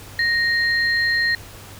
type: tone pair together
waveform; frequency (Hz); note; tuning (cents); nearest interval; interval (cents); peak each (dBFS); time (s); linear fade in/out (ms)
sine; 1864.7 / 4186; A#6 / C8; 0 / 0; octave + major second; 1400; -17 / -25; 0.19-1.35; 2
effects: added 100 Hz sine -43 dBFS peak until 1.79 s + pink hiss -41 dBFS RMS until 1.79 s